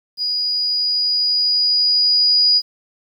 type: tone with level ramp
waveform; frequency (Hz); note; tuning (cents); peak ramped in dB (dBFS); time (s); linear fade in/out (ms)
sine; 4906; D#8; -25; -18 to -10; 0.17-2.62; 50
effects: 8-bit